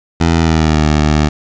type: tone with pitch glide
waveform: 15% pulse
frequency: 83 to 75.67 Hz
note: E2 to D#2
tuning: +12 to -48 cents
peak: -3 dBFS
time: 0.2-1.29 s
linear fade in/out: 10 ms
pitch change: -160 cents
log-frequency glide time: 0.34-0.87 s
effects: resampled to 16000 Hz + 7-bit